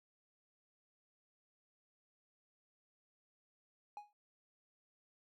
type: tone with exponential decay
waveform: triangle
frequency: 830 Hz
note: G#5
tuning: 1 cent flat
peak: -40 dBFS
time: 3.97-4.13 s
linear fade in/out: 1 ms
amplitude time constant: 34 ms
effects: none